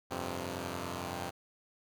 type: chord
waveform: 5% pulse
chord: F suspended second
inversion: none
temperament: equal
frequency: 87.31 / 98 / 130.81 Hz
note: F2 / G2 / C3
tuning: 0 / 0 / 0 cents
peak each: -28 / -31 / -31 dBFS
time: 0.1-1.31 s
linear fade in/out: 20 ms
effects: none